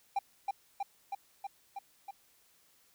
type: tone with echo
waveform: triangle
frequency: 795 Hz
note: G5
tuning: 24 cents sharp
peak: -26 dBFS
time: 0.16-0.19 s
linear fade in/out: 5 ms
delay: 320 ms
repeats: 6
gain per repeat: -2 dB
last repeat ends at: 2.11 s
effects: white hiss -67 dBFS RMS until 2.94 s